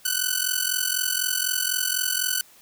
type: ring-modulated tone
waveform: 5% pulse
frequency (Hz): 1496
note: F#6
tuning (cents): +19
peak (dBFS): -8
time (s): 0.05-2.41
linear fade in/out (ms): 0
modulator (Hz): 22
effects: white hiss -53 dBFS RMS until 2.61 s